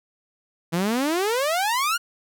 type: exponential sweep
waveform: sawtooth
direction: up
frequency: 161.3 to 1463 Hz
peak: -17 dBFS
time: 0.72-1.98 s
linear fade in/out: 20 ms
effects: none